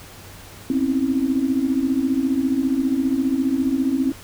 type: tone cluster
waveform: sine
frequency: 254.4 / 269.2 / 324 Hz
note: C4 / C4 / E4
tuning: -48 / +49 / -30 cents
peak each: -24 / -19 / -26 dBFS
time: 0.7-4.12 s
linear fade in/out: 2 ms
effects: added 97 Hz sine -46 dBFS peak until 4.23 s + pink hiss -42 dBFS RMS until 4.23 s